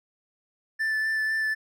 triangle tone with vibrato, 1760 Hz, A6, in tune, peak -22 dBFS, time 0.79-1.55 s, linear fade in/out 20 ms, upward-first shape sine, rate 4 Hz, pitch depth 13 cents each way, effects none

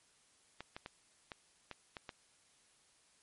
clicks, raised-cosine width 0.3 ms, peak -28 dBFS, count 7, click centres 0.606 / 0.765 / 0.861 / 1.318 / 1.713 / 1.968 / 2.092 s, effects white hiss -69 dBFS RMS until 3.22 s + MP3 48 kbps

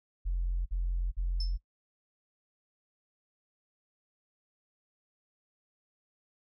sine tone bursts, 43.78 Hz, F1, 5 cents sharp, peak -27 dBFS, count 3, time 0.25-1.576 s, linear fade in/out 20 ms, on 410 ms, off 48 ms
sine tone with exponential decay, 5274 Hz, E8, in tune, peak -32 dBFS, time 1.4-1.58 s, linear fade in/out 5 ms, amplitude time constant 37 ms
effects noise-tail reverb RT60 0.1 s tail -21 dB re dry + tanh soft clip ceiling -24 dBFS

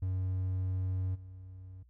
triangle tone with level steps, 93.3 Hz, F#2, 15 cents sharp, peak -29 / -44 dBFS, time 0.02-1.83 s, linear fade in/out 5 ms, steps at 1.14 s, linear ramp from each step 20 ms, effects noise-tail reverb RT60 0.1 s tail -18 dB re dry + added 60 Hz sine -59 dBFS peak until 1.89 s

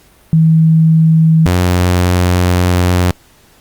sine / sawtooth tone pair in turn, 160.7 / 89.62 Hz, E3 / F2, -44 / +45 cents, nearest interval minor seventh, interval 1011 cents, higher first, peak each -5 dBFS, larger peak neither, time 0.33-1.46 / 1.46-3.11 s, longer second, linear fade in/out 0 ms, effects pink hiss -47 dBFS RMS until 3.6 s + Opus 48 kbps

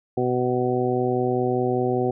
harmonic tone, 124.9 Hz, B2, 20 cents sharp, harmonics 1 / 2 / 3 / 4 / 5 / 6, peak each -28 / -27 / -23 / -28 / -34 / -28 dBFS, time 0.17-2.11 s, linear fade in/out 5 ms, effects none

